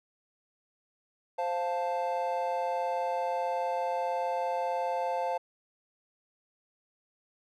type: chord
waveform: triangle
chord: F major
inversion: second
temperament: equal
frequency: 523.3 / 698.5 / 880 Hz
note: C5 / F5 / A5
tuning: 0 / 0 / 0 cents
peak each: -31 dBFS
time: 1.38-5.38 s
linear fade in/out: 10 ms
effects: none